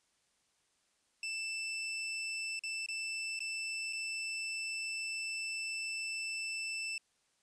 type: tone with dropouts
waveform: sawtooth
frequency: 2653 Hz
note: E7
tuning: 10 cents sharp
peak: -33 dBFS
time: 1.23-6.98 s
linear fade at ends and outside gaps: 2 ms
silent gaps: 2.593-2.636 / 2.862-2.886 / 3.392-3.404 / 3.927-3.931 s
effects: white hiss -75 dBFS RMS until 7.42 s + resampled to 22050 Hz